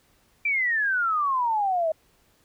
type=exponential sweep; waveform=sine; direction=down; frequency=2373 to 622.3 Hz; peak=-21 dBFS; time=0.45-1.92 s; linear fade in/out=5 ms; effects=pink hiss -63 dBFS RMS until 2.44 s